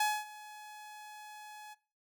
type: tone with ADSR envelope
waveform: sawtooth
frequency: 846 Hz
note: G#5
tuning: 32 cents sharp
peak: -23 dBFS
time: 0-1.75 s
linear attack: 5 ms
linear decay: 240 ms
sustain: -21 dB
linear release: 24 ms
effects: noise-tail reverb RT60 0.4 s tail -20 dB re dry